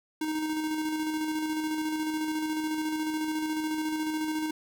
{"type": "tone with tremolo", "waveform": "square", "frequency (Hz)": 311.1, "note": "D#4", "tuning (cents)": 0, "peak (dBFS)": -28, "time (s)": [0.21, 4.51], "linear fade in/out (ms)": 5, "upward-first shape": "square", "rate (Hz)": 14, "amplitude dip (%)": 30, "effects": []}